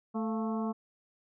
harmonic tone with a mistuned harmonic, 220 Hz, A3, in tune, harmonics 1 / 2 / 3 / 4 / 5 / 6, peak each -31 / -39 / -41 / -43 / -42 / -50 dBFS, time 0.14-0.73 s, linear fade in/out 20 ms, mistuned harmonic 3, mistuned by +74 cents, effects none

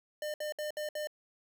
square tone bursts, 603 Hz, D5, 46 cents sharp, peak -35 dBFS, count 5, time 0.22-1.072 s, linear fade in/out 2 ms, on 120 ms, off 63 ms, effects none

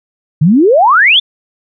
sine exponential sweep, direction up, 140 to 3632 Hz, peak -4 dBFS, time 0.41-1.2 s, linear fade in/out 10 ms, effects none

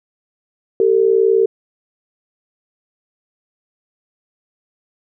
sine tone pair together, 388.9 / 448.9 Hz, G4 / A4, -14 / +35 cents, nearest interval major second, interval 249 cents, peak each -13 dBFS, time 0.8-1.46 s, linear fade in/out 2 ms, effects none

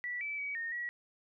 sine tone with pitch steps, 1956 / 2310 / 2270 / 1842 / 1922 Hz, B6 / D7 / C#7 / A#6 / B6, -17 / -29 / +41 / -21 / -48 cents, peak -35 dBFS, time 0.04-0.89 s, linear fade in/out 0 ms, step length 170 ms, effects none

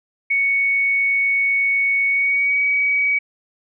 sine tone with pitch glide, 2223 to 2266 Hz, C#7 to C#7, +4 to +37 cents, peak -15 dBFS, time 0.3-3.19 s, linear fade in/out 10 ms, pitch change +33 cents, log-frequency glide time 2.08-2.62 s, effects none

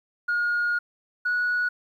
sine tone pair in turn, 1432 / 1463.8 Hz, F6 / F#6, +43 / -19 cents, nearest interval unison, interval 38 cents, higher second, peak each -20 dBFS, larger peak neither, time 0.28-0.79 / 1.25-1.69 s, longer first, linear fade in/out 10 ms, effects tanh soft clip ceiling -19 dBFS + 10-bit

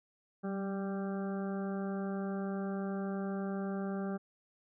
harmonic tone with a mistuned harmonic, 196.5 Hz, G3, 4 cents sharp, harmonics 1 / 2 / 3 / 4 / 6 / 7 / 8, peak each -35 / -41 / -45 / -47 / -51 / -52 / -53 dBFS, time 0.43-4.18 s, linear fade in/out 20 ms, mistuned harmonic 1, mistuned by -26 cents, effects none

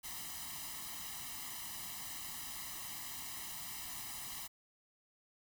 white noise with comb filter, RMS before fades -45 dBFS, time 0.03-4.48 s, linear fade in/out 20 ms, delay 1 ms, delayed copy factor +0.9, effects none

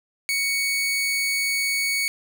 sawtooth tone, 2229 Hz, C#7, 9 cents sharp, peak -18 dBFS, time 0.29-2.08 s, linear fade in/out 0 ms, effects none

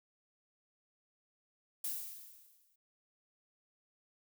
violet noise with exponential decay, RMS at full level -36 dBFS, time 1.84-2.76 s, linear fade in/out 5 ms, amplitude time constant 200 ms, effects none

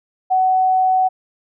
sine tone, 749 Hz, F#5, 21 cents sharp, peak -12 dBFS, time 0.3-1.09 s, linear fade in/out 20 ms, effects none

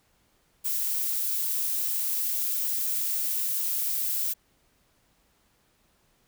violet noise, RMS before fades -28 dBFS, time 0.64-4.34 s, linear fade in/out 20 ms, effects pink hiss -67 dBFS RMS until 6.27 s

